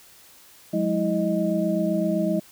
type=tone cluster; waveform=sine; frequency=180.1 / 207.9 / 324.5 / 622 Hz; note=F#3 / G#3 / E4 / D#5; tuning=-46 / +2 / -27 / -1 cents; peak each=-26 dBFS; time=0.73-2.4 s; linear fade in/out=10 ms; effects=white hiss -51 dBFS RMS until 2.51 s